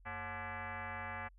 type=tone with frequency modulation; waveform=sine; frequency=409.9 Hz; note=G#4; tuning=23 cents flat; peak=-40 dBFS; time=0.05-1.29 s; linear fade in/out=20 ms; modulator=319 Hz; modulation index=5.7; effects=added 44 Hz sine -58 dBFS peak until 1.38 s